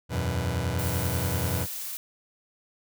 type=chord; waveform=sawtooth; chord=E suspended second; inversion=none; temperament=just; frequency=82.41 / 92.71 / 123.61 Hz; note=E2 / F#2 / B2; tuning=0 / +4 / +2 cents; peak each=-26 dBFS; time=0.09-1.67 s; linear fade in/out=50 ms
type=noise; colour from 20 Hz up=blue; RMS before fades=-35 dBFS; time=0.79-1.97 s; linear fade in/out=0 ms
effects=none